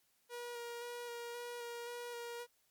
sawtooth tone with vibrato, 477.2 Hz, A#4, 41 cents sharp, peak -39 dBFS, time 0.29-2.47 s, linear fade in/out 50 ms, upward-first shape square, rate 1.9 Hz, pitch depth 14 cents each way, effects white hiss -75 dBFS RMS until 2.7 s + MP3 96 kbps

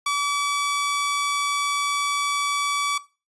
sawtooth tone, 1147 Hz, D6, 41 cents flat, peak -17 dBFS, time 0.06-2.98 s, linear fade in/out 5 ms, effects noise-tail reverb RT60 0.3 s tail -18 dB re dry + resampled to 24000 Hz

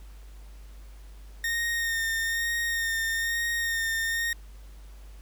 40% pulse tone with vibrato, 1839 Hz, A#6, 24 cents flat, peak -25 dBFS, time 1.44-4.33 s, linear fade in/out 2 ms, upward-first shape sine, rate 1.1 Hz, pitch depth 22 cents each way, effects added 50 Hz sine -43 dBFS peak until 5.21 s + pink hiss -58 dBFS RMS until 5.21 s

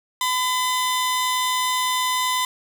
sawtooth tone pair together, 1010 / 3599 Hz, B5 / A7, +39 / +38 cents, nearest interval octave + minor seventh, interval 2199 cents, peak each -17 / -24 dBFS, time 0.21-2.45 s, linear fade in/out 2 ms, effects none

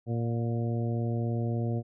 harmonic tone with a mistuned harmonic, 116.54 Hz, A#2, in tune, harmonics 1 / 2 / 3 / 4 / 5 / 6, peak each -28 / -34 / -38 / -40 / -42 / -44 dBFS, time 0.06-1.83 s, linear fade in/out 50 ms, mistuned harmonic 6, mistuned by +31 cents, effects none

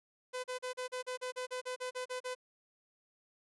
sawtooth tone bursts, 505 Hz, B4, 39 cents sharp, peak -33 dBFS, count 14, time 0.33-2.351 s, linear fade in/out 20 ms, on 110 ms, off 37 ms, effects resampled to 24000 Hz

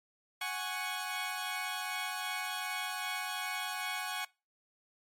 15% pulse chord, F# suspended second, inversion none, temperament equal, 740 / 830.6 / 1108.7 Hz, F#5 / G#5 / C#6, 0 / 0 / 0 cents, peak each -33 dBFS, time 0.41-4.25 s, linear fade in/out 5 ms, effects noise-tail reverb RT60 0.3 s tail -24 dB re dry + MP3 64 kbps

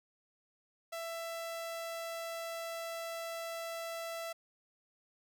sawtooth tone, 665 Hz, E5, 15 cents sharp, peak -35 dBFS, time 0.92-4.33 s, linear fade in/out 10 ms, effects none

